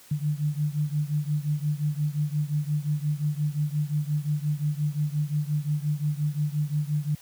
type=beating tone pair; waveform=sine; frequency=146.83 / 152.53 Hz; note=D3 / D#3; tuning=0 / -34 cents; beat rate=5.7 Hz; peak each=-26 / -28 dBFS; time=0.11-7.15 s; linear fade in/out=5 ms; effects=white hiss -52 dBFS RMS until 7.21 s + high-pass 60 Hz 12 dB/octave